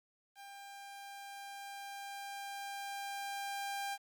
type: tone with level ramp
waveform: sawtooth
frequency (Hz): 797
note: G5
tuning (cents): +28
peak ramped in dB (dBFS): -46 to -33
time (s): 0.35-3.98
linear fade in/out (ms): 50
effects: 11-bit